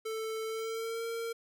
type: tone with pitch glide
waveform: square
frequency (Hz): 442.1 to 459.5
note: A4 to A#4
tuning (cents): +8 to -25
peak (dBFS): -35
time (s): 0.05-1.33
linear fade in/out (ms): 10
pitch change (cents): +67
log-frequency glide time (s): 0.45-1.05
effects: none